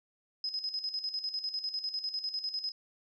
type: tone with tremolo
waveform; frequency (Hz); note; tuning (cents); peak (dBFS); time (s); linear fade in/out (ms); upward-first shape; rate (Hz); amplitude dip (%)
sine; 5070; D#8; +32; -31; 0.44-2.72; 2; square; 10; 65
effects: none